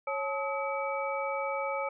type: tone cluster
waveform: sine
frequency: 550 / 865 / 1275 / 2290 Hz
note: C#5 / A5 / D#6 / D7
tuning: -14 / -30 / +42 / -44 cents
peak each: -33 / -36 / -36 / -38 dBFS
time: 0.07-1.89 s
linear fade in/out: 5 ms
effects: none